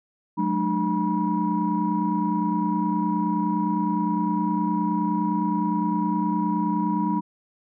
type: tone cluster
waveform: sine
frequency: 183.1 / 212.8 / 300.7 / 967 Hz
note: F#3 / G#3 / D4 / B5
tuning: -18 / +42 / +41 / -37 cents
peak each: -26 dBFS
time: 0.37-7.21 s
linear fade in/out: 20 ms
effects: tanh soft clip ceiling -11 dBFS